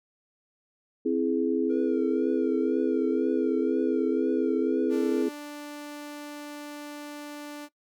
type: chord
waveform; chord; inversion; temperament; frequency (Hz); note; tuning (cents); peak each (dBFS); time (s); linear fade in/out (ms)
sine; C augmented; none; equal with one note detuned; 261.6 / 329.6 / 419.9; C4 / E4 / G#4; 0 / 0 / +19; -27; 1.05-5.29; 10
type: tone with vibrato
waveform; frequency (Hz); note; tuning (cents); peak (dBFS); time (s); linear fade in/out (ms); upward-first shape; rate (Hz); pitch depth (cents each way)
triangle; 470; A#4; +14; -31; 1.69-5.24; 20; triangle; 2; 72
type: tone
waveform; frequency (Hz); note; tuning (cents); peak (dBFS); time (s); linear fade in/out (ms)
sawtooth; 293.7; D4; 0; -33; 4.89-7.69; 50
effects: noise-tail reverb RT60 0.1 s tail -18 dB re dry

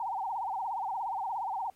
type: tone with vibrato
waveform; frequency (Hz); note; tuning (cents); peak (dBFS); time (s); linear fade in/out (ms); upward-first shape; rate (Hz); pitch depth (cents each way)
sine; 847; G#5; +34; -31; 0-1.7; 2; sine; 17; 210
effects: pink hiss -68 dBFS RMS until 1.75 s + AAC 48 kbps

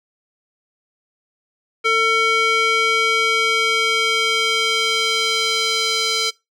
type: tone with band-pass filter sweep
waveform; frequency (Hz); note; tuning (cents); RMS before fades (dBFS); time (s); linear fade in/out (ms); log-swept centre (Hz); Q
square; 450; A4; +39; -18; 1.84-6.31; 20; 2000 to 4200; 1.6
effects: noise-tail reverb RT60 0.2 s tail -21 dB re dry

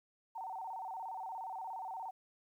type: tone with vibrato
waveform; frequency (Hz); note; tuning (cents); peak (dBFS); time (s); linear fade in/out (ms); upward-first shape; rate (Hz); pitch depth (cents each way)
sine; 830.6; G#5; 0; -40; 0.35-2.11; 10; square; 17; 160
effects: 12-bit

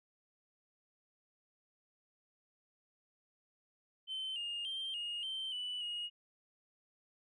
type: tone with pitch steps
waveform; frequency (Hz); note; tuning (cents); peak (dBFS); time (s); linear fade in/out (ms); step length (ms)
sine; 3080 / 2834 / 3156 / 2857 / 3116 / 2971 / 2877; G7 / F7 / G7 / F7 / G7 / F#7 / F#7; -31 / +25 / +11 / +39 / -11 / +6 / -49; -36; 4.07-6.1; 50; 290
effects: tanh soft clip ceiling -35 dBFS

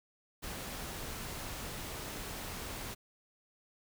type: noise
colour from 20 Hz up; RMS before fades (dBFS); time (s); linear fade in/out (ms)
pink; -42; 0.42-2.95; 20
effects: none

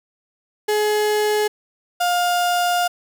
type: tone pair in turn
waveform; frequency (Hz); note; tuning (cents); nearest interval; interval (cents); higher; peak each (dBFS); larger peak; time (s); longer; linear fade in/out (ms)
35% pulse; 422.3 / 706.9; G#4 / F5; +29 / +21; major sixth; 892; second; -15; neither; 0.68-1.48 / 2-2.88; second; 10
effects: none

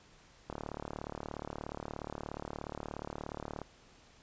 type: click train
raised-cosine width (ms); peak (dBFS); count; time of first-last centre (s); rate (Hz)
1; -25; 116; 0.5-3.617; 36.9
effects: pink hiss -61 dBFS RMS until 4.22 s + resampled to 16000 Hz

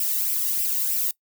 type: noise with flanger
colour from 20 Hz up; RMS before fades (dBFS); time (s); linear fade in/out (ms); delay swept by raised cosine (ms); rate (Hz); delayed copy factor
violet; -24; 0-1.11; 2; 0.37 to 1.08; 3.2; +0.6
effects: noise-tail reverb RT60 0.1 s tail -22 dB re dry

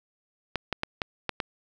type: clicks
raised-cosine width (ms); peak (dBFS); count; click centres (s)
0.3; -11; 6; 0.557 / 0.727 / 0.834 / 1.018 / 1.293 / 1.402
effects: none

